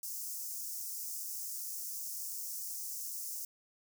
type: high-pass noise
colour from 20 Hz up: white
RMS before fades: -41 dBFS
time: 0.03-3.45 s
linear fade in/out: 2 ms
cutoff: 5300 Hz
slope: 48 dB/octave
effects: none